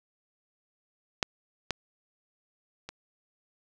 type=clicks; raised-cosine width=0.2 ms; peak=-7 / -11 / -22 dBFS; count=3; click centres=1.228 / 1.707 / 2.89 s; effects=none